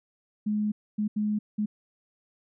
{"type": "tone bursts at uneven times", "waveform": "sine", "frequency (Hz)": 210.7, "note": "G#3", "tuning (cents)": 25, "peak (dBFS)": -24, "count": 4, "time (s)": [[0.46, 0.72], [0.98, 1.08], [1.16, 1.39], [1.58, 1.66]], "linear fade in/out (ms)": 10, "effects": []}